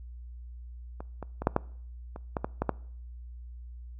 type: clicks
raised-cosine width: 1 ms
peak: -25 / -23 / -20 / -8 / -9 / -26 / -15 / -15 / -13 / -11 dBFS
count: 10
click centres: 1.005 / 1.227 / 1.42 / 1.471 / 1.564 / 2.161 / 2.368 / 2.445 / 2.62 / 2.693 s
effects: noise-tail reverb RT60 0.6 s tail -23 dB re dry + added 60 Hz sine -41 dBFS peak until 3.99 s